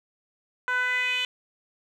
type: tone with band-pass filter sweep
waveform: 10% pulse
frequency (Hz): 500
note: B4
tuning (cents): +21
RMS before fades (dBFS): -26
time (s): 0.68-1.25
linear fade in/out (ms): 0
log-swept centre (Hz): 1300 to 3100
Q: 3.9
effects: none